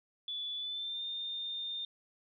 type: tone with pitch glide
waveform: sine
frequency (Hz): 3454 to 3624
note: A7 to A#7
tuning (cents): -33 to -50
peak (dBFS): -36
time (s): 0.28-1.85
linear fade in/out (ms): 2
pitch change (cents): +83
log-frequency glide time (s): 0.56-1.04
effects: none